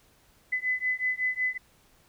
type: beating tone pair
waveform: sine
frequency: 2009 / 2014.4 Hz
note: B6 / B6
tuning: +29 / +34 cents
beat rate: 5.4 Hz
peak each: -29 dBFS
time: 0.52-1.58 s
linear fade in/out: 10 ms
effects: pink hiss -62 dBFS RMS until 2.08 s